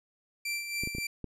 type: tone with tremolo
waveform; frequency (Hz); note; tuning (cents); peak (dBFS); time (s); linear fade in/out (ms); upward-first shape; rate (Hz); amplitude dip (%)
sawtooth; 2349; D7; 0; -27; 0.45-1.07; 5; sine; 3.6; 55
type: clicks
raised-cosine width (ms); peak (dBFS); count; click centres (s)
3; -24; 5; 0.836 / 0.874 / 0.95 / 0.984 / 1.243
effects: resampled to 32000 Hz